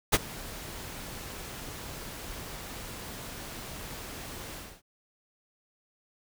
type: noise with ADSR envelope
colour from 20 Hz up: pink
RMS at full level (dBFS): -19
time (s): 0.12-4.82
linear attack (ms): 20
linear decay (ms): 34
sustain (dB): -22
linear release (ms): 260
effects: none

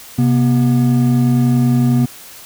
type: tone pair together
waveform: triangle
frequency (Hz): 130.81 / 241.7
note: C3 / B3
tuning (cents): 0 / -37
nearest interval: major seventh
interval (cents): 1063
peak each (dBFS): -11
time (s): 0.18-2.06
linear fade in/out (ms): 10
effects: white hiss -37 dBFS RMS until 2.45 s

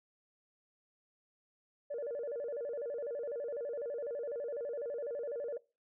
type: tone with vibrato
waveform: sine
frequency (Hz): 521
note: C5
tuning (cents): -7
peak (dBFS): -35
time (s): 1.9-5.58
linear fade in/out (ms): 10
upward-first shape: square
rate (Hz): 12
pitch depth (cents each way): 180
effects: noise-tail reverb RT60 0.3 s tail -22 dB re dry + tanh soft clip ceiling -32 dBFS

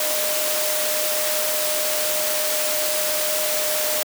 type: tone in noise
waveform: sine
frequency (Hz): 611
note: D#5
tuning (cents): -32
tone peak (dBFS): -26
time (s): 0-4.03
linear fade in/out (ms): 2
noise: white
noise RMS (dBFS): -23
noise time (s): 0-4.03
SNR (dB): -6
effects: high-pass 300 Hz 12 dB/octave

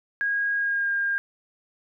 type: tone with pitch glide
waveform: sine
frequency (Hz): 1638 to 1609.9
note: G#6 to G6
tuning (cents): -24 to +46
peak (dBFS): -22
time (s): 0.21-1.18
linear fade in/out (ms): 0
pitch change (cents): -30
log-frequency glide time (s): 0.56-0.91
effects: none

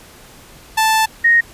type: tone pair in turn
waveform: sawtooth / sine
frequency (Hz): 880 / 1864.7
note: A5 / A#6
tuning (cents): 0 / 0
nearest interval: octave + minor second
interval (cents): 1300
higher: second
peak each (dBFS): -8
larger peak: neither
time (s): 0.77-1.06 / 1.24-1.41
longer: first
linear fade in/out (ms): 10
effects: pink hiss -42 dBFS RMS until 1.53 s + resampled to 32000 Hz

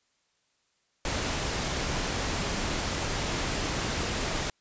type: noise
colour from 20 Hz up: pink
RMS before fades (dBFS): -30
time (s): 1.05-4.5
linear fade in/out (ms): 2
effects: white hiss -72 dBFS RMS until 4.6 s + resampled to 16000 Hz

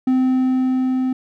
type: tone with level ramp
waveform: triangle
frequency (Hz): 258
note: C4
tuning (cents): -24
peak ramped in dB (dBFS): -11 to -15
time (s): 0.07-1.13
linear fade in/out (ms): 5
effects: none

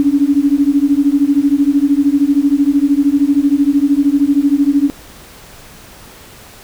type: beating tone pair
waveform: sine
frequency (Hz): 277.2 / 290.2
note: C#4 / D4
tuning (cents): 0 / -21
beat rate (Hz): 13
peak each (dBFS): -12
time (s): 0-4.9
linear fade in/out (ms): 0
effects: pink hiss -38 dBFS RMS until 6.63 s

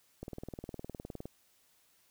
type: click train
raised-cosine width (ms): 2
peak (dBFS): -28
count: 21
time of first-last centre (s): 0.23-1.256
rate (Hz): 19.5
effects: white hiss -69 dBFS RMS until 2.1 s

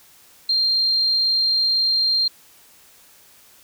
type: tone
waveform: sine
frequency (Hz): 4186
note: C8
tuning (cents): 0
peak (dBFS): -16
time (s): 0.49-2.28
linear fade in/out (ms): 5
effects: white hiss -51 dBFS RMS until 3.63 s

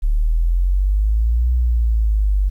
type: exponential two-way sweep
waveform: sine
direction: up then down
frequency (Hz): 35.91 to 61.74 to 47.52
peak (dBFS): -13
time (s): 0.02-2.5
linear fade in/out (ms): 20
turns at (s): 1.53
effects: 9-bit

